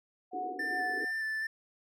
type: tone with tremolo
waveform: sine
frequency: 734 Hz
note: F#5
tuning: 14 cents flat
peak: -33 dBFS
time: 0.31-1.12 s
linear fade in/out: 50 ms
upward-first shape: sine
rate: 2.4 Hz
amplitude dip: 80%
type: band-pass noise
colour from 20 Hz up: pink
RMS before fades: -43 dBFS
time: 0.33-1.05 s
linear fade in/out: 5 ms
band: 270 to 470 Hz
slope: 96 dB/octave
type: tone with vibrato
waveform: triangle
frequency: 1770 Hz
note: A6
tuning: 10 cents sharp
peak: -30 dBFS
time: 0.59-1.47 s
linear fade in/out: 5 ms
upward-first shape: square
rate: 2.4 Hz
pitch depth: 12 cents each way
effects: none